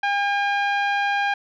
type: tone with low-pass filter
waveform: 10% pulse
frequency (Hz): 807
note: G#5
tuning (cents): -50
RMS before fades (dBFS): -22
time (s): 0.03-1.34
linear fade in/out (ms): 5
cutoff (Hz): 1700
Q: 0.88
effects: none